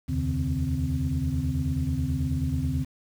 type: tone cluster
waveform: sine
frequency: 75.2 / 84.5 / 132 / 150.3 / 258.5 Hz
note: D2 / E2 / C3 / D3 / C4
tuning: +42 / +43 / +16 / +40 / -21 cents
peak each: -30 dBFS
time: 0.08-2.85 s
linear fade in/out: 20 ms
effects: tanh soft clip ceiling -15 dBFS + 8-bit